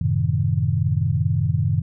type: chord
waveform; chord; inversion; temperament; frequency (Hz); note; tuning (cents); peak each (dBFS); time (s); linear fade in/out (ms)
sine; F# diminished seventh; none; equal; 92.5 / 110 / 130.81 / 155.56; F#2 / A2 / C3 / Eb3; 0 / 0 / 0 / 0; -23; 0.01-1.82; 5
effects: none